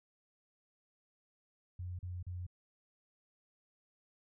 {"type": "tone bursts", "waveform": "sine", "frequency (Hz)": 89.6, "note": "F2", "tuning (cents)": 45, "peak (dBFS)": -39, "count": 3, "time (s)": [1.79, 2.466], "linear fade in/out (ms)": 5, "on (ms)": 200, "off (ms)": 38, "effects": []}